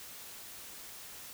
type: silence
effects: white hiss -48 dBFS RMS until 1.33 s